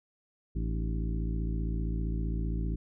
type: harmonic tone with a mistuned harmonic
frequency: 55.3 Hz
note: A1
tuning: 9 cents sharp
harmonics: 1 / 2 / 3 / 4 / 5 / 6 / 7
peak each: -30 / -38 / -37 / -43 / -45 / -43 / -48 dBFS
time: 0.55-2.76 s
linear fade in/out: 10 ms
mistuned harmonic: 6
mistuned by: -99 cents
effects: none